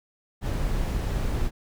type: noise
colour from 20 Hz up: brown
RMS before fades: -26 dBFS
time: 0.41-1.51 s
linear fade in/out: 50 ms
effects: none